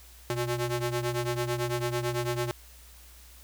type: ring-modulated tone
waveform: sawtooth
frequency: 241 Hz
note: B3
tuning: 42 cents flat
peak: -21 dBFS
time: 0.3-2.51 s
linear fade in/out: 0 ms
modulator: 116 Hz
effects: added 60 Hz sine -51 dBFS peak until 3.43 s + white hiss -54 dBFS RMS until 3.43 s